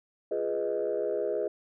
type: chord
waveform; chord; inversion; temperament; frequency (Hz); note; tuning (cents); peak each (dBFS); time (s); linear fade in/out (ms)
sine; F half-diminished seventh; none; equal; 349.2 / 415.3 / 493.9 / 622.3; F4 / Ab4 / Cb5 / Eb5; 0 / 0 / 0 / 0; -36 / -30 / -32 / -32; 0.31-1.48; 5
effects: tanh soft clip ceiling -20 dBFS